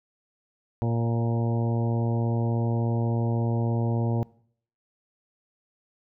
harmonic tone with a mistuned harmonic, 116.54 Hz, A#2, in tune, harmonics 1 / 2 / 3 / 4 / 5 / 6 / 7 / 8, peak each -24 / -30 / -34 / -36 / -38 / -40 / -41 / -42 dBFS, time 0.82-4.23 s, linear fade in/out 0 ms, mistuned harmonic 5, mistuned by -19 cents, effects noise-tail reverb RT60 0.6 s tail -22 dB re dry

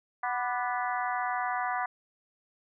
harmonic tone with a mistuned harmonic, 246.9 Hz, B3, in tune, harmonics 3 / 4 / 5 / 6 / 7 / 8, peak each -32 / -34 / -36 / -38 / -39 / -40 dBFS, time 0.23-1.86 s, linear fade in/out 5 ms, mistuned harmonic 5, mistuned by -61 cents, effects none

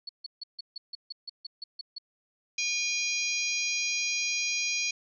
sine tone bursts, 4401 Hz, C#8, 13 cents flat, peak -35 dBFS, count 12, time 0.07-1.984 s, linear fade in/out 5 ms, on 22 ms, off 150 ms
harmonic tone, 811 Hz, G#5, 41 cents flat, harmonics 3 / 4 / 5 / 6 / 7 / 8, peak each -30 / -41 / -37 / -36 / -35 / -36 dBFS, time 2.58-4.91 s, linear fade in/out 5 ms
effects none

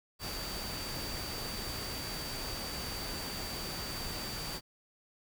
sine tone in noise, 4626 Hz, D8, 27 cents flat, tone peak -42 dBFS, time 0.19-4.61 s, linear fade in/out 50 ms, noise pink, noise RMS -40 dBFS, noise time 0.19-4.61 s, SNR -5 dB, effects none

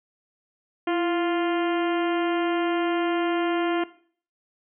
harmonic tone with a mistuned harmonic, 349.2 Hz, F4, in tune, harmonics 1 / 2 / 3 / 4 / 5 / 6 / 7 / 8 / 9, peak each -23 / -29 / -33 / -35 / -37 / -39 / -40 / -41 / -42 dBFS, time 0.87-3.84 s, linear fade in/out 5 ms, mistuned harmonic 1, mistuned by -56 cents, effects noise-tail reverb RT60 0.5 s tail -17 dB re dry

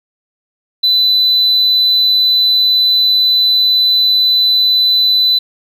sine tone, 4001 Hz, B7, 22 cents sharp, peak -6 dBFS, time 0.83-5.39 s, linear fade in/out 10 ms, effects tanh soft clip ceiling -6 dBFS + 8-bit

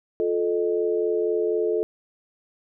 sine tone cluster, 352.4 / 436.5 / 618 Hz, F4 / A4 / D#5, +16 / -14 / -12 cents, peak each -26 / -22 / -31 dBFS, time 0.2-1.83 s, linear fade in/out 0 ms, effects none

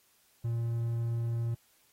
triangle tone, 116.54 Hz, A#2, in tune, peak -27 dBFS, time 0.44-1.55 s, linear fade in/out 10 ms, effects white hiss -67 dBFS RMS until 1.92 s + AAC 48 kbps

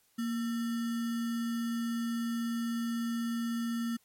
sine tone with sample-and-hold, 233.1 Hz, A#3, in tune, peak -30 dBFS, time 0.18-3.97 s, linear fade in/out 10 ms, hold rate 1575 Hz, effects white hiss -69 dBFS RMS until 4.04 s + MP3 64 kbps

